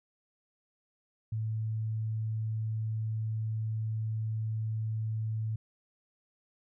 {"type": "tone", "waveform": "sine", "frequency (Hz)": 110, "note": "A2", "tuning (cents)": 0, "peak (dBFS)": -30, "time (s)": [1.32, 5.56], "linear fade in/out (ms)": 5, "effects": []}